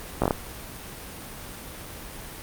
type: slowing click train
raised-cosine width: 1 ms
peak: -7 dBFS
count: 5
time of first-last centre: 0.22-0.308 s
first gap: 16 ms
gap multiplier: 1.22
effects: pink hiss -39 dBFS RMS until 2.42 s + Opus 32 kbps